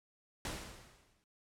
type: noise with exponential decay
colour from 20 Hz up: pink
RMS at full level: -38 dBFS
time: 0.45-1.24 s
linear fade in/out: 1 ms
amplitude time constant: 170 ms
effects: noise-tail reverb RT60 0.1 s tail -21 dB re dry + low-pass 10000 Hz 12 dB/octave